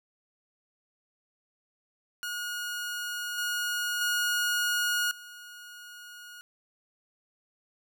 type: tone with level steps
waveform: sawtooth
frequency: 1440 Hz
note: F#6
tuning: 47 cents flat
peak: -29 / -25 / -22 / -41 dBFS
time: 2.23-6.41 s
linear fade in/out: 0 ms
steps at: 3.38 / 4.01 / 5.11 s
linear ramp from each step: 2 ms
effects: none